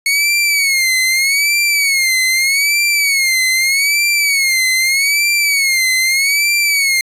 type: tone with vibrato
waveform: sawtooth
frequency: 2200 Hz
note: C#7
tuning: 14 cents flat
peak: -8 dBFS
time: 0.06-7.01 s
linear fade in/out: 2 ms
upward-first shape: sine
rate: 0.81 Hz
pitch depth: 120 cents each way
effects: resampled to 32000 Hz